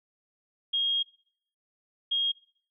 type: tone pair in turn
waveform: sine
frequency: 3255 / 3255 Hz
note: G#7 / G#7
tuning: -36 / -36 cents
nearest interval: unison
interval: 0 cents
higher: neither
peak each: -24 dBFS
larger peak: neither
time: 0.73-1.03 / 2.11-2.32 s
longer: first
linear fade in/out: 10 ms
effects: noise-tail reverb RT60 0.6 s tail -22 dB re dry